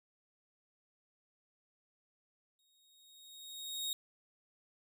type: tone with exponential growth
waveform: sawtooth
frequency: 3752 Hz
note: A#7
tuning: 11 cents sharp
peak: -31 dBFS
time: 2.59-3.93 s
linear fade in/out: 1 ms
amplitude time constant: 290 ms
effects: none

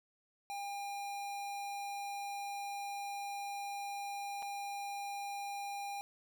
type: tone with dropouts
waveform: square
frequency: 804 Hz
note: G5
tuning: 44 cents sharp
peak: -40 dBFS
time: 0.5-6.01 s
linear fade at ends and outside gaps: 0 ms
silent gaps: 4.423-4.427 s
effects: none

